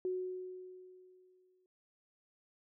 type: tone with exponential decay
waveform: sine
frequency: 368.3 Hz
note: F#4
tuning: 8 cents flat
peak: -32 dBFS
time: 0.05-1.66 s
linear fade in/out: 1 ms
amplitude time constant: 350 ms
effects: none